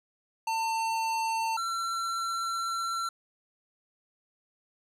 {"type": "tone pair in turn", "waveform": "square", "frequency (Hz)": [899, 1354], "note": ["A5", "E6"], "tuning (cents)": [37, 46], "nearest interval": "perfect fifth", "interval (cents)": 709, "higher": "second", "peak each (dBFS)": [-28, -30], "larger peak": "first", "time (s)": [[0.47, 1.57], [1.57, 3.09]], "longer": "second", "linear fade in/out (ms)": 5, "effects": ["low-pass 10000 Hz 12 dB/octave", "11-bit"]}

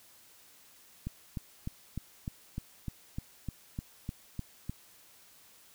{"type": "click train", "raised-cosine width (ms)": 5, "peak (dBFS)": -23, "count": 13, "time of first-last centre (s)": [1.07, 4.695], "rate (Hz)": 3.31, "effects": ["white hiss -59 dBFS RMS until 5.74 s"]}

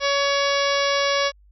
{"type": "harmonic tone", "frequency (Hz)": 562, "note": "C#5", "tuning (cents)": 24, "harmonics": [1, 2, 3, 4, 5, 6, 7, 8, 9, 10], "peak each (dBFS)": [-22, -25, -28, -28, -32, -30, -32, -35, -31, -32], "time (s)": [0, 1.32], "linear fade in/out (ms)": 50, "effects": ["added 50 Hz sine -50 dBFS peak until 1.51 s"]}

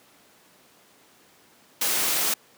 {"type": "noise", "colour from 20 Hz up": "white", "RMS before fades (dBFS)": -24, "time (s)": [1.81, 2.34], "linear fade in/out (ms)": 5, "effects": ["pink hiss -56 dBFS RMS until 2.57 s", "high-pass 200 Hz 12 dB/octave"]}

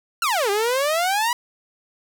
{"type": "exponential two-way sweep", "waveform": "sawtooth", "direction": "down then up", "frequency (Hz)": [1435, 392, 990], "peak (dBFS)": -15, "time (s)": [0.22, 1.33], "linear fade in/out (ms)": 2, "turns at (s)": 0.5, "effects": []}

